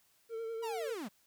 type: tone with vibrato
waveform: triangle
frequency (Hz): 453.2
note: A#4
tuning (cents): -49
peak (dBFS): -35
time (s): 0.29-0.96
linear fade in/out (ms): 50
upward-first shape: sine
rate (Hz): 10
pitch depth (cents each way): 30
type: linear sweep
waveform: 45% pulse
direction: down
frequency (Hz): 987.8 to 176.2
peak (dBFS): -39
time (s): 0.62-1.09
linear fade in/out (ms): 20
effects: white hiss -70 dBFS RMS until 1.26 s